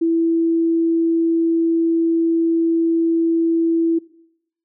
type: tone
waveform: sine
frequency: 330.9 Hz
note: E4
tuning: 7 cents sharp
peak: -14 dBFS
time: 0.01-3.99 s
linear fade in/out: 10 ms
effects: noise-tail reverb RT60 0.8 s tail -21 dB re dry